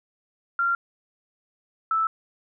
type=tone pair in turn; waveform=sine; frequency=1382 / 1316.9 Hz; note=F6 / E6; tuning=-19 / -2 cents; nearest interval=minor second; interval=83 cents; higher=first; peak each=-20 dBFS; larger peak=neither; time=0.59-0.75 / 1.91-2.07 s; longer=neither; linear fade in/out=2 ms; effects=none